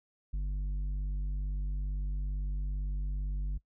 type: tone with tanh clipping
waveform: sine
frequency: 48.87 Hz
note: G1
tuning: 5 cents flat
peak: -32 dBFS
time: 0.33-3.58 s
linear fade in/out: 10 ms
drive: 7 dB
effects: noise-tail reverb RT60 0.1 s tail -20 dB re dry